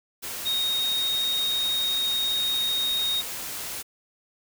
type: tone in noise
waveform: sine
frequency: 3729 Hz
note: A#7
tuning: in tune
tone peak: -23 dBFS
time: 0.45-3.22 s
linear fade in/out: 20 ms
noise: white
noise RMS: -34 dBFS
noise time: 0.22-3.83 s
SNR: +8 dB
effects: none

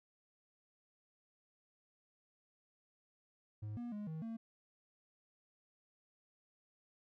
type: tone with pitch steps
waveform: triangle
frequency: 106.1 / 239.6 / 208.1 / 158.8 / 226.7 Hz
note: G#2 / A#3 / G#3 / D#3 / A#3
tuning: +38 / +48 / +4 / +36 / -48 cents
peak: -39 dBFS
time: 3.62-4.37 s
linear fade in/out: 10 ms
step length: 150 ms
effects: none

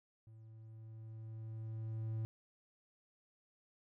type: tone with level ramp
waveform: triangle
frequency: 111 Hz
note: A2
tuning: 16 cents sharp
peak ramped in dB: -53 to -34 dBFS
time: 0.27-2.25 s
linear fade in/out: 0 ms
effects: none

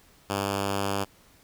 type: tone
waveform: 5% pulse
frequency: 99.3 Hz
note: G2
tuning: 23 cents sharp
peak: -15 dBFS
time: 0.29-1.05 s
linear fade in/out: 20 ms
effects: pink hiss -58 dBFS RMS until 1.43 s

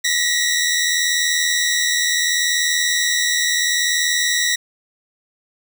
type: tone pair together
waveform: 15% pulse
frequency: 1883 / 1963.7 Hz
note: A#6 / B6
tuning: +17 / -10 cents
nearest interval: minor second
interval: 73 cents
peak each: -13 dBFS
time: 0.04-4.56 s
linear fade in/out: 10 ms
effects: none

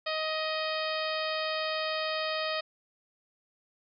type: harmonic tone with a mistuned harmonic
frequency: 627 Hz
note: D#5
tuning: 13 cents sharp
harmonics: 1 / 2 / 3 / 4 / 5 / 6 / 7 / 8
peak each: -33 / -36 / -38 / -39 / -40 / -41 / -41 / -42 dBFS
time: 0.06-2.61 s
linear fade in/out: 10 ms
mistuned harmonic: 8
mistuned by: -34 cents
effects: none

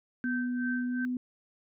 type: tone with tremolo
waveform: sine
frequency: 1551 Hz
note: G6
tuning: 19 cents flat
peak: -32 dBFS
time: 0.24-1.05 s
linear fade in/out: 0 ms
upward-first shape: sine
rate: 2.7 Hz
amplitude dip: 85%
type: tone with pitch glide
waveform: sine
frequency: 246.9 to 249.9 Hz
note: B3 to B3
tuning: 0 to +21 cents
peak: -29 dBFS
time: 0.24-1.17 s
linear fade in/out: 2 ms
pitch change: +21 cents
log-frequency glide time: 0.85-1 s
effects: none

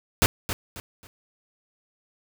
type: noise with echo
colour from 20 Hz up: pink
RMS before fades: -18 dBFS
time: 0.22-0.26 s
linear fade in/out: 0 ms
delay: 270 ms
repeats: 3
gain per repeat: -10 dB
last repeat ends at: 1.07 s
effects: none

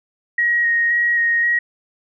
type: tone with vibrato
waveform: sine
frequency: 1884 Hz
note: A#6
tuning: 18 cents sharp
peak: -14 dBFS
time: 0.38-1.59 s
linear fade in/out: 5 ms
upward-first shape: square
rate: 1.9 Hz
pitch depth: 13 cents each way
effects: none

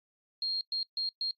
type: tone bursts at uneven times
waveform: sine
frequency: 4231 Hz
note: C8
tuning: 19 cents sharp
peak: -29 dBFS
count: 4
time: 0.42-0.61 / 0.72-0.83 / 0.97-1.09 / 1.21-1.31 s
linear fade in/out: 2 ms
effects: noise-tail reverb RT60 0.1 s tail -24 dB re dry + AAC 48 kbps

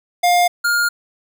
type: tone pair in turn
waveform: square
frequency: 707 / 1414 Hz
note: F5 / F6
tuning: +21 / +21 cents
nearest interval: octave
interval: 1200 cents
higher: second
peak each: -12 / -15 dBFS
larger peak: first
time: 0.23-0.48 / 0.64-0.89 s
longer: neither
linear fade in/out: 10 ms
effects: none

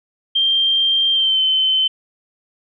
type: tone with pitch glide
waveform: sine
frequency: 3172 to 3069 Hz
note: G7 to G7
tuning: +20 to -37 cents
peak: -13 dBFS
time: 0.35-1.88 s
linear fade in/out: 10 ms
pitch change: -57 cents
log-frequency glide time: 1.12-1.41 s
effects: none

